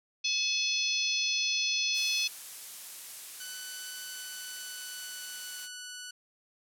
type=harmonic tone; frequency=858 Hz; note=A5; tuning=44 cents flat; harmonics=3 / 4 / 5 / 6 / 7; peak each=-32 / -33 / -34 / -35 / -35 dBFS; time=0.24-2.28 s; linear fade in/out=10 ms
type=noise; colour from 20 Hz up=blue; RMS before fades=-41 dBFS; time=1.93-5.69 s; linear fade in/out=50 ms
type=tone with pitch glide; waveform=10% pulse; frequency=1500 to 1480.2 Hz; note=F#6 to F#6; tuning=+23 to 0 cents; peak=-32 dBFS; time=3.4-6.11 s; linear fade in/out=5 ms; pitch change=-23 cents; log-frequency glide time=4.07-5.76 s
effects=low-pass 12000 Hz 12 dB/octave